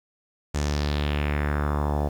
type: tone with low-pass filter sweep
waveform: sawtooth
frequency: 73.4 Hz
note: D2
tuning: in tune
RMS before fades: -25 dBFS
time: 0.54-2.09 s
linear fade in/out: 10 ms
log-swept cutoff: 7500 to 680 Hz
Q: 2.7
effects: 8-bit